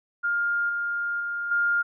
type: tone with level steps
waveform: sine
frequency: 1408 Hz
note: F6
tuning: 14 cents sharp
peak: -22 / -25 / -27 / -20 dBFS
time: 0.23-1.83 s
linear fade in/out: 20 ms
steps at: 0.69 / 1.2 / 1.51 s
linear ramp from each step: 5 ms
effects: none